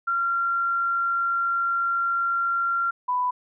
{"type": "tone pair in turn", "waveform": "sine", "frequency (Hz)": [1377, 994], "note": ["F6", "B5"], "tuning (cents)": [-25, 11], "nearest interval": "tritone", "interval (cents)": 564, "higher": "first", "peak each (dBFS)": -21, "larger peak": "neither", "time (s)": [[0.07, 2.91], [3.08, 3.31]], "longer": "first", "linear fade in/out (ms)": 10, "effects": []}